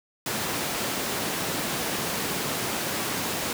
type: high-pass noise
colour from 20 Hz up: pink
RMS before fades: -29 dBFS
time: 0.26-3.53 s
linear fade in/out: 2 ms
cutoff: 160 Hz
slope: 12 dB/octave
effects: none